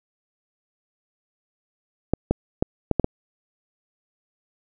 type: clicks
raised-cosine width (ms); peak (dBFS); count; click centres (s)
2; -5; 6; 2.136 / 2.31 / 2.625 / 2.913 / 2.997 / 3.044
effects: none